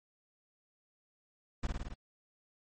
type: noise with echo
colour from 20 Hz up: brown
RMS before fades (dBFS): -32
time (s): 1.63-1.67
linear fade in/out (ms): 5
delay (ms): 54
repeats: 5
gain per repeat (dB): -2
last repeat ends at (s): 1.94
effects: MP3 32 kbps